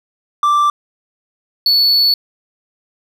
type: tone pair in turn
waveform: triangle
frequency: 1174.7 / 4435 Hz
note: D6 / C#8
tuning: 0 / 0 cents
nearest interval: octave + major seventh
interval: 2300 cents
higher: second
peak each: -8 dBFS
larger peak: neither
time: 0.43-0.7 / 1.66-2.14 s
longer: second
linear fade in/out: 2 ms
effects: none